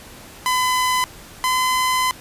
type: tone pair in turn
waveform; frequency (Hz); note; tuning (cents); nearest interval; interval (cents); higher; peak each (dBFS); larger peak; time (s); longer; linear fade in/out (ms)
sawtooth; 1010 / 1019.4; B5 / C6; +39 / -45; unison; 16; second; -13; neither; 0.46-1.04 / 1.44-2.11; second; 0
effects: pink hiss -41 dBFS RMS until 2.2 s + resampled to 32000 Hz